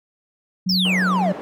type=tone; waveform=sine; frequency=185 Hz; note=F#3; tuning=in tune; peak=-19 dBFS; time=0.66-1.33 s; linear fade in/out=10 ms
type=exponential sweep; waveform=triangle; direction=down; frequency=5620 to 558 Hz; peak=-17 dBFS; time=0.69-1.32 s; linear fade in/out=5 ms
type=band-pass noise; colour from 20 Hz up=white; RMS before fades=-33 dBFS; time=0.85-1.41 s; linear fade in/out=0 ms; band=220 to 670 Hz; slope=12 dB/octave
effects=none